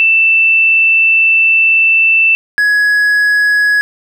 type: tone pair in turn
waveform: sine / triangle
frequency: 2661 / 1676.3 Hz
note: E7 / G#6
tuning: +16 / +16 cents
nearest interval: minor sixth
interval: 800 cents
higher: first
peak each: -6 dBFS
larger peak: neither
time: 0-2.35 / 2.58-3.81 s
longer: first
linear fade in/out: 0 ms
effects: none